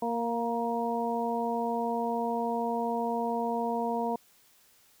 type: harmonic tone with a mistuned harmonic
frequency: 233.1 Hz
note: A#3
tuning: in tune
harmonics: 1 / 2 / 3 / 4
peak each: -33 / -33 / -33 / -33 dBFS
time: 0.02-4.16 s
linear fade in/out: 5 ms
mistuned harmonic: 4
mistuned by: +18 cents
effects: white hiss -62 dBFS RMS until 5 s